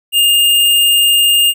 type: tone with sample-and-hold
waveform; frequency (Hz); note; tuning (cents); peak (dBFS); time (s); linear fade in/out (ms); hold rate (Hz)
sine; 2822; F7; +17; -7; 0.12-1.54; 50; 11025
effects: none